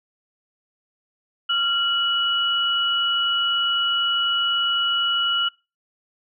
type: tone pair together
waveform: sine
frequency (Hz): 1384 / 2933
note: F6 / F#7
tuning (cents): -16 / -16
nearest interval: octave + minor second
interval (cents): 1300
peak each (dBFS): -23 / -20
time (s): 1.49-5.49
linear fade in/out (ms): 10
effects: noise-tail reverb RT60 0.3 s tail -25 dB re dry